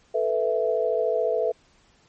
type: chord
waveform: sine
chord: A suspended second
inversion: none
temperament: equal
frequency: 440 / 493.9 / 659.3 Hz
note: A4 / B4 / E5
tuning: 0 / 0 / 0 cents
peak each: -25 dBFS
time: 0.14-1.52 s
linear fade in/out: 10 ms
effects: pink hiss -60 dBFS RMS until 2.08 s + MP3 32 kbps